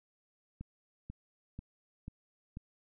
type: click train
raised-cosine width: 5 ms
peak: -30 dBFS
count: 5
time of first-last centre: 0.61-2.571 s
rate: 2.04 Hz
effects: none